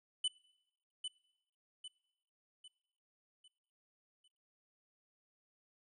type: tone with echo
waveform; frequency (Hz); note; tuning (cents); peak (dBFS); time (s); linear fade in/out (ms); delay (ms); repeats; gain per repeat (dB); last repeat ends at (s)
square; 3000; F#7; +23; -32; 0.24-0.28; 5; 800; 5; -7; 4.28
effects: noise-tail reverb RT60 0.8 s tail -22 dB re dry + resampled to 24000 Hz